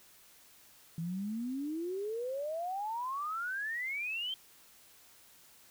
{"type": "exponential sweep", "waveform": "sine", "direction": "up", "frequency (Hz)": [160.7, 3167], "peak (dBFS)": -34, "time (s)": [0.98, 4.34], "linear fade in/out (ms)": 2, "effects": ["white hiss -60 dBFS RMS until 5.7 s"]}